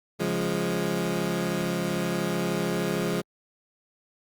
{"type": "chord", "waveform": "20% pulse", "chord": "Db major", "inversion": "none", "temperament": "equal", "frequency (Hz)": [138.59, 174.61, 207.7], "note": ["Db3", "F3", "Ab3"], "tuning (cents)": [0, 0, 0], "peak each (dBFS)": [-29, -23, -25], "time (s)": [0.19, 3.22], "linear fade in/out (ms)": 20, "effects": ["Opus 48 kbps"]}